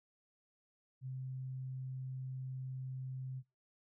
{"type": "tone", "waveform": "sine", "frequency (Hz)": 130.4, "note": "C3", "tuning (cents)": -5, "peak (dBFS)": -40, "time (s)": [1.01, 3.43], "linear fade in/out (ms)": 50, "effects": ["noise-tail reverb RT60 0.2 s tail -20 dB re dry"]}